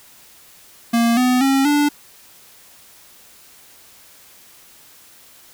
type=tone with pitch steps; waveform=square; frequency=233.1 / 251.3 / 270.9 / 292 Hz; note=A#3 / B3 / C#4 / D4; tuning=0 / +30 / -40 / -10 cents; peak=-14 dBFS; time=0.93-1.89 s; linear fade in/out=10 ms; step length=240 ms; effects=white hiss -47 dBFS RMS until 5.53 s